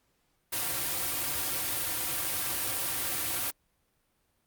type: noise with comb filter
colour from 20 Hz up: white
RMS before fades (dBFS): -31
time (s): 0.52-3.51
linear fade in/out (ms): 10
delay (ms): 4.7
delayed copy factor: -0.85
effects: pink hiss -73 dBFS RMS until 4.46 s + Opus 48 kbps